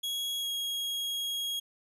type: tone with pitch glide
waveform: 40% pulse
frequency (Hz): 3322 to 3290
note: G#7 to G#7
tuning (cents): 0 to -17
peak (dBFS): -30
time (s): 0.03-1.6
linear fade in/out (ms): 10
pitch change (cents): -17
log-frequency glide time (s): 0.39-0.49
effects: none